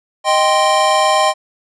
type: chord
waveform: square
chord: C minor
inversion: first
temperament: equal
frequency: 622.3 / 784 / 1046.5 Hz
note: Eb5 / G5 / C6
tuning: 0 / 0 / 0 cents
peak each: -16 dBFS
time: 0.24-1.34 s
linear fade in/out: 50 ms
effects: resampled to 22050 Hz